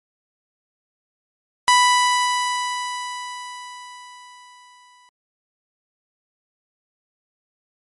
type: tone with exponential decay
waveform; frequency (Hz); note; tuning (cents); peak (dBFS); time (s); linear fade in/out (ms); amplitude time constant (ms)
sawtooth; 989; B5; +2; -7; 1.68-5.09; 0; 740
effects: MP3 48 kbps